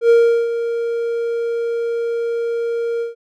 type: tone with ADSR envelope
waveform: triangle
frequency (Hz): 466.2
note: A#4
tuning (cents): 0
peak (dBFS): -5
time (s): 0.01-3.15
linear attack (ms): 86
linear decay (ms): 380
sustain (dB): -11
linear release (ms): 140
effects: none